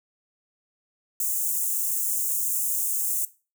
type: high-pass noise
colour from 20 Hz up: white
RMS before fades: -26 dBFS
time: 1.2-3.25 s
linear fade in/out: 2 ms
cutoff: 6700 Hz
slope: 48 dB/octave
effects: noise-tail reverb RT60 0.3 s tail -17 dB re dry